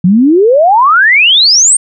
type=exponential sweep; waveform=sine; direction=up; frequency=170 to 8920 Hz; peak=-3 dBFS; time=0.04-1.77 s; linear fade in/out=5 ms; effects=none

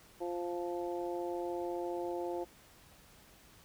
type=harmonic tone; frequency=174.61 Hz; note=F3; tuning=in tune; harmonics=2 / 3 / 4 / 5; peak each=-37 / -41 / -43 / -45 dBFS; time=0.2-2.45 s; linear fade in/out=20 ms; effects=pink hiss -60 dBFS RMS until 3.64 s

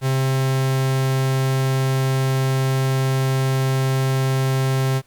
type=tone; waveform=45% pulse; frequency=132.8 Hz; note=C3; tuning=26 cents sharp; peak=-17 dBFS; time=0.01-5.02 s; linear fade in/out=50 ms; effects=pink hiss -58 dBFS RMS until 5.06 s

